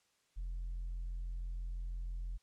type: tone with tanh clipping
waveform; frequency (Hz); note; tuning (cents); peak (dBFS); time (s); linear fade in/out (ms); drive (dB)
triangle; 43.05; F1; -24; -38; 0.36-2.38; 20; 6
effects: white hiss -75 dBFS RMS until 2.42 s + low-pass 8000 Hz 12 dB/octave